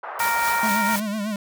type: band-pass noise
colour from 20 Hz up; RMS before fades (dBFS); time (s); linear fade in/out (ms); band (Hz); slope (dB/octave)
white; -33; 0.03-0.68; 5; 600 to 1300; 24
type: noise with tremolo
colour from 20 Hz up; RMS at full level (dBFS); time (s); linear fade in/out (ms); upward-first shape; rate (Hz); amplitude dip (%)
white; -28; 0.19-1; 5; triangle; 4.3; 45
type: harmonic tone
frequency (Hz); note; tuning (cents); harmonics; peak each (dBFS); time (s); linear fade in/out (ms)
466.2; A#4; 0; 2 / 3 / 4 / 5; -22 / -26 / -28 / -30; 0.2-0.96; 2
type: tone with vibrato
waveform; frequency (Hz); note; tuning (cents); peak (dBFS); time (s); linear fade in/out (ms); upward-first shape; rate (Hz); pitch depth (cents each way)
square; 209.9; G#3; +19; -25; 0.63-1.36; 2; sine; 8; 84
effects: none